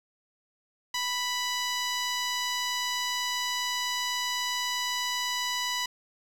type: tone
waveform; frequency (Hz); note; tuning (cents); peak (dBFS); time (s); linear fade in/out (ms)
10% pulse; 987.8; B5; 0; -19; 0.94-5.86; 5
effects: low-pass 11000 Hz 12 dB/octave + 8-bit